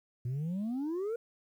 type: exponential sweep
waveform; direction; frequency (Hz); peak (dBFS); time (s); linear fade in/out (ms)
sine; up; 117.7 to 479.7; -29; 0.25-1.16; 5
effects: tanh soft clip ceiling -31 dBFS + 11-bit